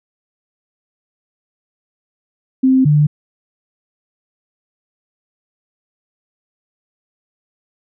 sine tone pair in turn, 261.6 / 148.74 Hz, C4 / D3, 0 / +22 cents, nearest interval minor seventh, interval 978 cents, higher first, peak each -8 dBFS, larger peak neither, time 2.63-2.85 / 2.85-3.07 s, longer neither, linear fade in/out 10 ms, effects none

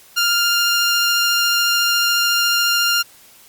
15% pulse tone with vibrato, 1400 Hz, F6, 4 cents sharp, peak -8 dBFS, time 0.16-3.03 s, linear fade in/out 20 ms, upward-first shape triangle, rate 14 Hz, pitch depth 9 cents each way, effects white hiss -47 dBFS RMS until 3.48 s + Opus 48 kbps

